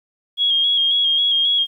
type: tone with vibrato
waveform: sine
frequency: 3282 Hz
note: G#7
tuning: 21 cents flat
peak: -14 dBFS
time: 0.37-1.67 s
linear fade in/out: 50 ms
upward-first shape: square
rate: 3.7 Hz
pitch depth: 27 cents each way
effects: 9-bit